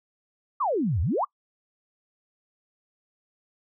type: exponential two-way sweep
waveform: sine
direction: down then up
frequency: 1256 to 73.4 to 1256 Hz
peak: -22 dBFS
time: 0.6-1.25 s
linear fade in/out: 10 ms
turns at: 1.01 s
effects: noise-tail reverb RT60 0.1 s tail -25 dB re dry